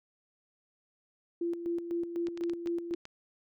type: tone with tremolo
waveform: sine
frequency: 341.7 Hz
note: F4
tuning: 38 cents flat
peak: -29 dBFS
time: 1.41-2.95 s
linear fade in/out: 5 ms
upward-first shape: square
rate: 4 Hz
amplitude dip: 60%
type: clicks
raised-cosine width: 0.2 ms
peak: -28 dBFS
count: 7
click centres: 2.27 / 2.375 / 2.437 / 2.497 / 2.673 / 2.938 / 3.054 s
effects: none